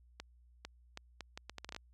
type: accelerating click train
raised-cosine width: 0.2 ms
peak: -26 dBFS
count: 12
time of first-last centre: 0.2-1.764 s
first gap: 450 ms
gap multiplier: 0.72
effects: added 60 Hz sine -61 dBFS peak until 1.93 s

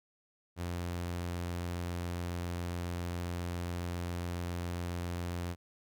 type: tone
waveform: sawtooth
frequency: 87.31 Hz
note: F2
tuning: in tune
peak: -31 dBFS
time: 0.56-5.56 s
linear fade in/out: 50 ms
effects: none

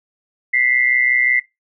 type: tone pair together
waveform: sine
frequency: 1975.5 / 2101 Hz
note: B6 / C7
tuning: 0 / +7 cents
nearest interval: minor second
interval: 107 cents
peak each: -16 dBFS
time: 0.53-1.4 s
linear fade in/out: 10 ms
effects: noise-tail reverb RT60 0.2 s tail -20 dB re dry

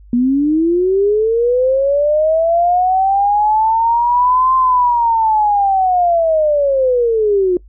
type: linear two-way sweep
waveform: sine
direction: up then down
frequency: 236.1 to 1046.5 to 351.5 Hz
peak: -10 dBFS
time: 0.13-7.57 s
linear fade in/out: 2 ms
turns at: 4.55 s
effects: noise-tail reverb RT60 0.1 s tail -21 dB re dry + added 50 Hz sine -38 dBFS peak until 7.68 s

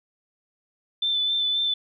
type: tone with vibrato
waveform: sine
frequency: 3527 Hz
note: A7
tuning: 3 cents sharp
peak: -21 dBFS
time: 1.02-1.74 s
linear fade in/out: 5 ms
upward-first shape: sine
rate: 3.8 Hz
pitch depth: 20 cents each way
effects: none

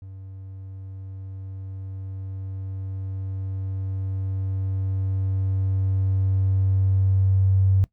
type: tone with level ramp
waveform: triangle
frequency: 95.9 Hz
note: G2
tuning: 37 cents flat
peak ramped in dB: -35 to -11 dBFS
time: 0.02-7.84 s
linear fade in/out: 0 ms
effects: noise-tail reverb RT60 0.1 s tail -21 dB re dry + tanh soft clip ceiling -13 dBFS

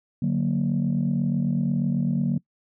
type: chord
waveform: sine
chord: D augmented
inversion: none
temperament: equal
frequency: 146.83 / 185 / 233.1 Hz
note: D3 / F#3 / A#3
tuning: 0 / 0 / 0 cents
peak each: -24 dBFS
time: 0.22-2.38 s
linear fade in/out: 5 ms
effects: noise-tail reverb RT60 0.1 s tail -23 dB re dry + tanh soft clip ceiling -15 dBFS

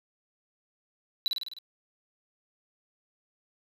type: tone with echo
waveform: triangle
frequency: 3951 Hz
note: B7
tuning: in tune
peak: -22 dBFS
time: 1.26-1.28 s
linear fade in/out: 0 ms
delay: 51 ms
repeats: 6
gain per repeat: -3 dB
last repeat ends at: 1.586 s
effects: none

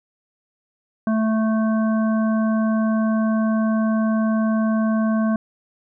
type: harmonic tone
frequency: 220 Hz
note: A3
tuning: in tune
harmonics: 1 / 3 / 5 / 7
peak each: -17 / -27 / -31 / -34 dBFS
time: 1.07-5.36 s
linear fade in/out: 2 ms
effects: none

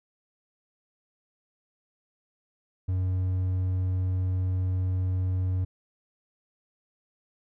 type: tone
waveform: triangle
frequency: 92.5 Hz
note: F#2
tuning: in tune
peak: -22 dBFS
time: 2.88-5.65 s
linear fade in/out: 10 ms
effects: none

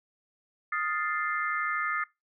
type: chord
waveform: sine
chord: F dominant seventh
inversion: third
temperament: equal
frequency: 1244.5 / 1396.9 / 1760 / 2093 Hz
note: Eb6 / F6 / A6 / C7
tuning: 0 / 0 / 0 / 0 cents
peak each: -31 / -36 / -33 / -34 dBFS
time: 0.72-2.04 s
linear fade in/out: 5 ms
effects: noise-tail reverb RT60 0.2 s tail -21 dB re dry

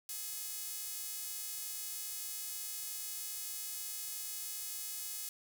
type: tone with high-pass filter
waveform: sawtooth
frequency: 423.2 Hz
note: G#4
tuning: 33 cents sharp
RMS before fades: -42 dBFS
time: 0.09-5.29 s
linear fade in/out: 2 ms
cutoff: 8200 Hz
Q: 0.6
effects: none

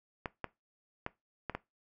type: clicks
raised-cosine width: 0.5 ms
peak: -20 dBFS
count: 5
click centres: 0.258 / 0.443 / 1.064 / 1.497 / 1.55 s
effects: noise-tail reverb RT60 0.2 s tail -19 dB re dry

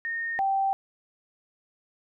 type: tone pair in turn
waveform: sine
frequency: 1840 / 779.7 Hz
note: A#6 / G5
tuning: -23 / -10 cents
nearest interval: octave + minor third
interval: 1487 cents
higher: first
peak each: -28 / -22 dBFS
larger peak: second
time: 0.05-0.39 / 0.39-0.73 s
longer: neither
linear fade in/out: 0 ms
effects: none

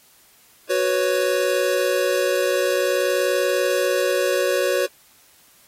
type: chord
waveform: square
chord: F# suspended fourth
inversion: none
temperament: equal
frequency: 370 / 493.9 / 554.4 Hz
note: F#4 / B4 / C#5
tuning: 0 / 0 / 0 cents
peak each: -24 / -24 / -22 dBFS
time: 0.69-4.87 s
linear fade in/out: 20 ms
effects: white hiss -54 dBFS RMS until 5.67 s + AAC 48 kbps

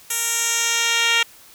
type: tone with band-pass filter sweep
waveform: 10% pulse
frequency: 464.1 Hz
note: A#4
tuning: 8 cents flat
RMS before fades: -20 dBFS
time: 0.1-1.23 s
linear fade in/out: 5 ms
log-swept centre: 10000 to 3300 Hz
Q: 1.4
effects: white hiss -47 dBFS RMS until 1.54 s

